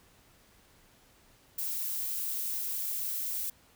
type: noise with high-pass filter sweep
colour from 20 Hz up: violet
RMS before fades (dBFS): -34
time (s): 1.58-3.5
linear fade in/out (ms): 5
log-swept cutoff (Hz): 230 to 490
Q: 0.75
effects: pink hiss -62 dBFS RMS until 3.75 s